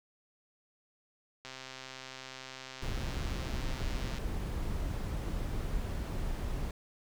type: click train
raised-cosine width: 0.2 ms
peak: -27 dBFS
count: 359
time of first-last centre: 1.45-4.183 s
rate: 131 Hz
type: noise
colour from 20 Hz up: brown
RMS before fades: -35 dBFS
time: 2.82-6.71 s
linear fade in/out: 2 ms
effects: none